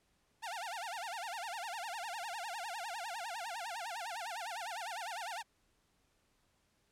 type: tone with vibrato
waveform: sawtooth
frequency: 799 Hz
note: G5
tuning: 33 cents sharp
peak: -36 dBFS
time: 0.42-5.43 s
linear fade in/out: 20 ms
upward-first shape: sine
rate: 9.9 Hz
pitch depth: 280 cents each way
effects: pink hiss -75 dBFS RMS until 6.91 s + low-pass 11000 Hz 12 dB/octave